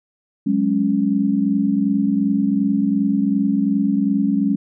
sine chord, F# suspended second, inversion none, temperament equal, 185 / 207.7 / 277.2 Hz, F#3 / G#3 / C#4, 0 / 0 / 0 cents, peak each -23 / -18 / -19 dBFS, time 0.46-4.56 s, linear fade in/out 10 ms, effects none

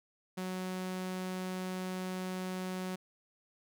sawtooth tone, 185 Hz, F#3, in tune, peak -32 dBFS, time 0.37-2.96 s, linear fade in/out 10 ms, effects none

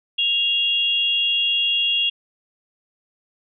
sine tone pair together, 2794 / 3318 Hz, F7 / G#7, 0 / -2 cents, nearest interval minor third, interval 298 cents, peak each -20 dBFS, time 0.18-2.1 s, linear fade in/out 10 ms, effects none

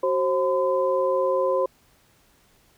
sine tone cluster, 376.4 / 532 / 1016 Hz, F#4 / C5 / B5, +30 / +29 / +49 cents, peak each -26 / -21 / -27 dBFS, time 0.03-1.66 s, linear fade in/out 5 ms, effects pink hiss -60 dBFS RMS until 2.77 s

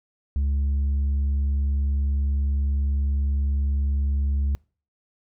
triangle tone with tanh clipping, 70 Hz, C#2, 18 cents sharp, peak -21 dBFS, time 0.36-4.55 s, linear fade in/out 0 ms, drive 8 dB, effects noise-tail reverb RT60 0.4 s tail -26 dB re dry

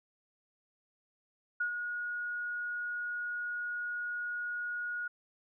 sine tone with ADSR envelope, 1446 Hz, F#6, 40 cents flat, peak -28 dBFS, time 1.6-5.08 s, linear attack 8 ms, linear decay 95 ms, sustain -6 dB, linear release 7 ms, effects none

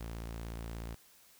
sawtooth tone, 56.7 Hz, A#1, 47 cents flat, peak -36 dBFS, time 0-0.95 s, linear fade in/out 10 ms, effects white hiss -62 dBFS RMS until 1.39 s

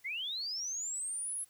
sine linear sweep, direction up, 1975.5 to 10920 Hz, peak -35 dBFS, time 0.04-1.45 s, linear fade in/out 20 ms, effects white hiss -66 dBFS RMS until 1.49 s

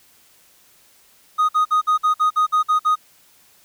triangle tone bursts, 1245 Hz, D#6, 1 cent sharp, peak -11 dBFS, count 10, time 1.38-2.957 s, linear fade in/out 20 ms, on 110 ms, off 53 ms, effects tanh soft clip ceiling -7 dBFS + white hiss -54 dBFS RMS until 3.64 s

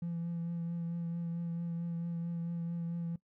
triangle tone with vibrato, 169.5 Hz, E3, 49 cents sharp, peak -31 dBFS, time 0.02-3.16 s, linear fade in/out 5 ms, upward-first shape triangle, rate 4.5 Hz, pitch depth 21 cents each way, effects noise-tail reverb RT60 0.1 s tail -22 dB re dry + tanh soft clip ceiling -30 dBFS

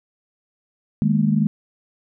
sine chord, D# suspended fourth, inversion none, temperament equal with one note detuned, 155.56 / 207.7 / 230.1 Hz, D#3 / G#3 / A#3, 0 / 0 / -22 cents, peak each -20 / -18 / -22 dBFS, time 1.02-1.47 s, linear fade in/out 0 ms, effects none

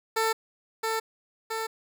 15% pulse tone with echo, 445.7 Hz, A4, 22 cents sharp, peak -17 dBFS, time 0.16-0.33 s, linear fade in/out 10 ms, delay 670 ms, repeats 2, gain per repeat -3 dB, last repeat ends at 1.67 s, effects none

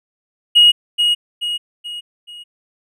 triangle tone with echo, 2885 Hz, F#7, 44 cents flat, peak -3 dBFS, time 0.55-0.72 s, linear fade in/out 20 ms, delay 430 ms, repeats 4, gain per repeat -7 dB, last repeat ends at 2.44 s, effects tanh soft clip ceiling -2 dBFS

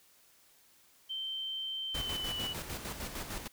sine tone with pitch glide, 3114 to 2955 Hz, G7 to F#7, -12 to -3 cents, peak -35 dBFS, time 1.09-2.54 s, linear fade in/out 20 ms, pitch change -91 cents, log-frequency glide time 1.89-2.39 s
pink noise with tremolo, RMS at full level -39 dBFS, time 1.94-3.48 s, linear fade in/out 10 ms, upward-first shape square, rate 6.6 Hz, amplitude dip 50%
effects white hiss -64 dBFS RMS until 3.52 s

